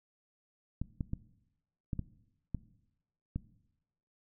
clicks, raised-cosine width 5 ms, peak -22 dBFS, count 7, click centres 0.816 / 1.008 / 1.134 / 1.932 / 1.993 / 2.547 / 3.36 s, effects noise-tail reverb RT60 0.9 s tail -18 dB re dry

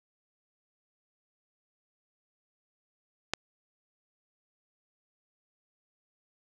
click, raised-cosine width 0.2 ms, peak -10 dBFS, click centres 3.336 s, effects none

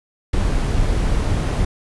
brown noise, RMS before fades -18 dBFS, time 0.33-1.65 s, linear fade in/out 5 ms, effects resampled to 24000 Hz

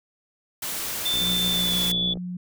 white noise, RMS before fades -30 dBFS, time 0.62-1.92 s, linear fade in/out 5 ms
sine tone with pitch glide, 3547 to 3450 Hz, A7 to A7, +13 to -35 cents, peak -22 dBFS, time 1.05-2.14 s, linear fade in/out 10 ms, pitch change -48 cents, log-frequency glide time 1.52-1.74 s
click train, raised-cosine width 2 ms, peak -24 dBFS, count 65, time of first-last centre 1.14-2.172 s, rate 62 Hz
sine tone, 179.3 Hz, F3, 46 cents sharp, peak -29 dBFS, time 1.21-2.37 s, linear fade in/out 5 ms
effects none

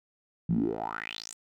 10% pulse tone with band-pass filter sweep, 55 Hz, A1, in tune, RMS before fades -32 dBFS, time 0.49-1.34 s, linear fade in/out 5 ms, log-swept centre 150 to 8400 Hz, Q 7.1, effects none

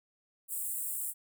pink high-pass noise, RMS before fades -36 dBFS, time 0.48-1.14 s, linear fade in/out 50 ms, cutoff 7700 Hz, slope 96 dB/octave, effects none

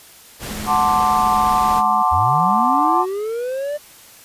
pink noise, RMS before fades -29 dBFS, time 0.39-1.83 s, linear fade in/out 50 ms
sine tone, 210.8 Hz, G#3, 26 cents sharp, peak -29 dBFS, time 0.5-2.03 s, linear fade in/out 10 ms
sine chord, D dominant seventh, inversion first, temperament equal, 740 / 880 / 1046.5 / 1174.7 Hz, F#5 / A5 / C6 / D6, 0 / 0 / 0 / 0 cents, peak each -19 dBFS, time 0.66-3.06 s, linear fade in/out 50 ms
triangle linear sweep, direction up, 71.7 to 600 Hz, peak -19 dBFS, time 2.11-3.78 s, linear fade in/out 20 ms
effects white hiss -44 dBFS RMS until 4.24 s + resampled to 32000 Hz

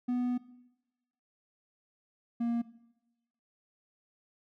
triangle tone pair in turn, 246.9 / 234.8 Hz, B3 / A#3, 0 / +13 cents, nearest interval minor second, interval 87 cents, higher first, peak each -26 dBFS, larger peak neither, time 0.08-0.38 / 2.4-2.62 s, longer first, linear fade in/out 10 ms, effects noise-tail reverb RT60 0.9 s tail -17 dB re dry

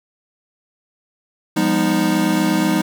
square chord, F half-diminished seventh, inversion none, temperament equal with one note detuned, 174.61 / 202.8 / 246.9 / 311.1 Hz, F3 / Ab3 / Cb4 / Eb4, 0 / -41 / 0 / 0 cents, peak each -23 / -21 / -24 / -19 dBFS, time 1.56-2.82 s, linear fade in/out 10 ms, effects 8-bit

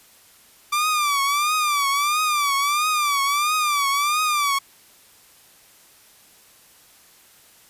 sawtooth tone with vibrato, 1174.7 Hz, D6, in tune, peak -15 dBFS, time 0.72-4.59 s, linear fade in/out 10 ms, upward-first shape triangle, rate 1.5 Hz, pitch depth 120 cents each way, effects white hiss -52 dBFS RMS until 7.69 s + resampled to 32000 Hz

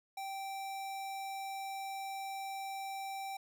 square tone, 780 Hz, G5, 9 cents flat, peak -40 dBFS, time 0.17-3.37 s, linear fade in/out 5 ms, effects none

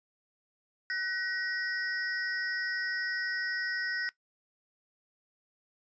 square ring-modulated tone, 1701 Hz, G#6, 41 cents sharp, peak -29 dBFS, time 0.9-4.09 s, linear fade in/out 0 ms, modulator 199 Hz, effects noise-tail reverb RT60 0.1 s tail -18 dB re dry + resampled to 16000 Hz

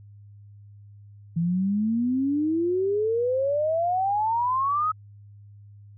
sine exponential sweep, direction up, 163.5 to 1286 Hz, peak -21 dBFS, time 1.36-4.92 s, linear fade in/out 10 ms, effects added 102 Hz sine -45 dBFS peak until 5.97 s

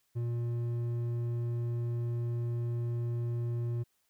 sine tone with hard clipping, 118.6 Hz, A#2, 30 cents sharp, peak -32 dBFS, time 0.15-3.84 s, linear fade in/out 20 ms, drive 6 dB, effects white hiss -75 dBFS RMS until 4.09 s

